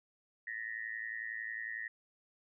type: tone with amplitude modulation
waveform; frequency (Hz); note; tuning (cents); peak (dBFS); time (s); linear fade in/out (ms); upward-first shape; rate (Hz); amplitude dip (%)
sine; 1861; A#6; -3; -34; 0.47-1.88; 5; sine; 111; 100
effects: none